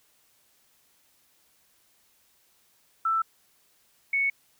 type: tone pair in turn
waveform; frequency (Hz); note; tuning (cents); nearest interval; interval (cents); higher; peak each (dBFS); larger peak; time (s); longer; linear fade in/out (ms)
sine; 1327 / 2215; E6 / C#7; +11 / -2; major sixth; 887; second; -22; neither; 3.05-3.22 / 4.13-4.3; neither; 5
effects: white hiss -65 dBFS RMS until 4.59 s